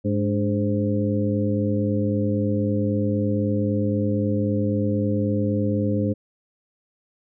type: harmonic tone with a mistuned harmonic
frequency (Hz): 103.83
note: G#2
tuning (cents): 0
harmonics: 1 / 2 / 3 / 4 / 5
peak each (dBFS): -24 / -24 / -26 / -32 / -28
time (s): 0.04-6.14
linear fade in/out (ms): 20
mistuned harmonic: 3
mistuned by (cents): -85
effects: none